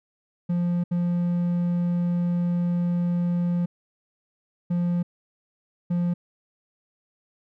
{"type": "tone bursts at uneven times", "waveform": "triangle", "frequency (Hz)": 174.61, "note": "F3", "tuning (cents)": 0, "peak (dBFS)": -19, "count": 4, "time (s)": [[0.49, 0.84], [0.91, 3.66], [4.7, 5.03], [5.9, 6.14]], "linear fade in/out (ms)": 10, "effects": []}